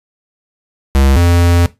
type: tone pair in turn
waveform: square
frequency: 67.8 / 86.47 Hz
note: C#2 / F2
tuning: -38 / -17 cents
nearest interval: major third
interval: 421 cents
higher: second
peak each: -8 dBFS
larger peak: neither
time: 0.95-1.16 / 1.16-1.66 s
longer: second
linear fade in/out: 0 ms
effects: noise-tail reverb RT60 0.2 s tail -17 dB re dry + resampled to 32000 Hz